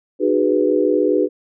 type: chord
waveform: sine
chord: G# minor seventh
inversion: second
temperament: equal with one note detuned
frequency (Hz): 303.5 / 370 / 415.3 / 493.9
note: D#4 / F#4 / G#4 / B4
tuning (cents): -43 / 0 / 0 / 0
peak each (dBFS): -19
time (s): 0.19-1.29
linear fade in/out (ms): 50
effects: none